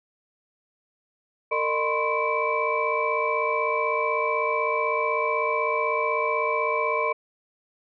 sine tone cluster, 456.1 / 607 / 1014 / 1070 / 2313 Hz, A#4 / D#5 / B5 / C6 / D7, -38 / -43 / +45 / +38 / -27 cents, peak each -28 dBFS, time 1.51-7.13 s, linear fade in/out 10 ms, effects tanh soft clip ceiling -10 dBFS

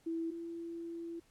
sine tone pair in turn, 329.6 / 336.1 Hz, E4 / E4, 0 / +34 cents, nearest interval unison, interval 34 cents, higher second, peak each -34 / -40 dBFS, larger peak first, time 0.06-0.31 / 0.31-1.2 s, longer second, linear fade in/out 10 ms, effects pink hiss -69 dBFS RMS until 1.3 s + low-pass 12000 Hz 12 dB/octave

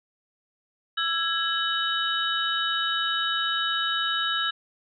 sine tone cluster, 1334 / 1657 / 2999 / 3788 Hz, E6 / G#6 / F#7 / A#7, +20 / -4 / +23 / +27 cents, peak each -29 dBFS, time 0.97-4.51 s, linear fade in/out 10 ms, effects none

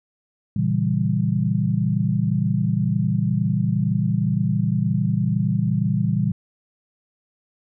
sine chord, A# diminished seventh, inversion none, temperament equal, 116.54 / 138.59 / 164.81 / 196 Hz, A#2 / C#3 / E3 / G3, 0 / 0 / 0 / 0 cents, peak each -23 / -25 / -23 / -23 dBFS, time 0.56-6.32 s, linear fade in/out 5 ms, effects none

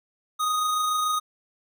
square tone with amplitude modulation, 1244.5 Hz, D#6, in tune, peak -22 dBFS, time 0.39-1.2 s, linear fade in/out 20 ms, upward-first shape sine, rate 26.9 Hz, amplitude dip 25%, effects none

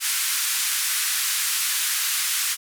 white band-pass noise, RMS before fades -24 dBFS, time 0-2.57 s, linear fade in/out 50 ms, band 1300 to 13000 Hz, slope 24 dB/octave, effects none

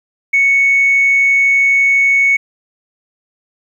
sine tone, 2217 Hz, C#7, in tune, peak -7 dBFS, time 0.33-2.37 s, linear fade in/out 10 ms, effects tanh soft clip ceiling -4 dBFS + 8-bit

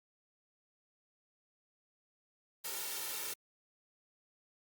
white noise with comb filter, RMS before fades -40 dBFS, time 2.64-3.34 s, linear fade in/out 10 ms, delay 2.2 ms, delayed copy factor +0.75, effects high-pass 200 Hz 12 dB/octave + Opus 48 kbps

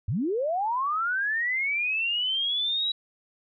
sine linear sweep, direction up, 79.1 to 3904 Hz, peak -24 dBFS, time 0.08-2.92 s, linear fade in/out 5 ms, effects none

